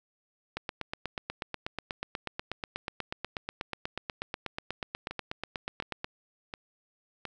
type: two click trains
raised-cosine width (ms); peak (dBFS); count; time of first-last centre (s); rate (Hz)
0.3; -21 / -17; 4 / 46; 5.11-7.253 / 0.57-6.044; 1.4 / 8.22
effects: none